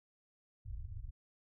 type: low-pass noise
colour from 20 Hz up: pink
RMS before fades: -44 dBFS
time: 0.65-1.11 s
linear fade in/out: 10 ms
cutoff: 120 Hz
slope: 96 dB/octave
effects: none